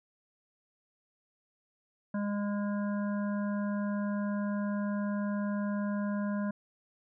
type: harmonic tone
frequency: 204.3 Hz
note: G#3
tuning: 28 cents flat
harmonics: 1 / 3 / 5 / 7 / 8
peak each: -30 / -40 / -44 / -47 / -48 dBFS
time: 2.14-6.51 s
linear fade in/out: 5 ms
effects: none